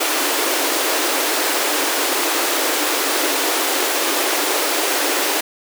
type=high-pass noise; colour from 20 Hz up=pink; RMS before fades=-19 dBFS; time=0-5.41 s; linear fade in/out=10 ms; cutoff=280 Hz; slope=96 dB/octave; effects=none